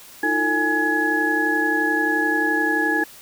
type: tone cluster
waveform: sine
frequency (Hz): 313.7 / 345.2 / 446.3 / 832 / 1686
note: D#4 / F4 / A4 / G#5 / G#6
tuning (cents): +14 / -20 / +25 / +3 / +26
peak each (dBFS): -24 / -28 / -29 / -26 / -20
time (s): 0.23-3.04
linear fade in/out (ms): 5
effects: white hiss -44 dBFS RMS until 3.21 s